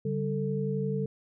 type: tone cluster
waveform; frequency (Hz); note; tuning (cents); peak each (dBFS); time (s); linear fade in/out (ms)
sine; 142.3 / 193.8 / 442.3; C#3 / G3 / A4; +46 / -20 / +9; -31 / -32 / -32; 0.05-1.06; 5
effects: none